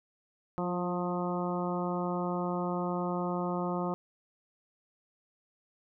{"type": "harmonic tone with a mistuned harmonic", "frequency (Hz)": 177.9, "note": "F3", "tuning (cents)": 32, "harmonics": [1, 2, 3, 4, 5, 6, 7], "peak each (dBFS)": [-33, -36, -38, -39, -40, -41, -41], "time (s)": [0.58, 3.94], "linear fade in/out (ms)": 0, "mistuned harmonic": 2, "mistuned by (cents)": -23, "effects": []}